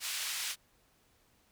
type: band-pass noise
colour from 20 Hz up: pink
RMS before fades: -37 dBFS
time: 0-0.56 s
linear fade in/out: 50 ms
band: 2300 to 12000 Hz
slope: 12 dB/octave
effects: pink hiss -69 dBFS RMS until 1.51 s